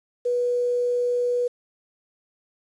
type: tone with quantisation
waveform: sine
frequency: 488.2 Hz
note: B4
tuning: 20 cents flat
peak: -20 dBFS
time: 0.25-1.48 s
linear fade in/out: 10 ms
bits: 8
effects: resampled to 22050 Hz